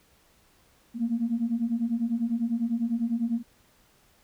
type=beating tone pair; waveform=sine; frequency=225.9 / 235.9 Hz; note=A3 / A#3; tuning=+46 / +21 cents; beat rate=10 Hz; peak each=-28 / -26 dBFS; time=0.94-3.43 s; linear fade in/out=50 ms; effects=tanh soft clip ceiling -17 dBFS + pink hiss -62 dBFS RMS until 4.23 s